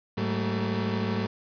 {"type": "tone cluster", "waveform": "30% pulse", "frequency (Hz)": [105.7, 191.5, 224], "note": ["G#2", "G3", "A3"], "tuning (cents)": [31, -40, 31], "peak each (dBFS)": -28, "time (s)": [0.17, 1.27], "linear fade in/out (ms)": 10, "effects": ["resampled to 11025 Hz", "8-bit"]}